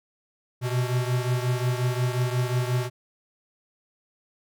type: beating tone pair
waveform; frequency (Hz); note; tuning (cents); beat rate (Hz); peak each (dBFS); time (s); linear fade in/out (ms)
square; 122.9 / 128.5; B2 / C3; -8 / -31; 5.6; -25 / -29; 0.61-2.9; 50
effects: none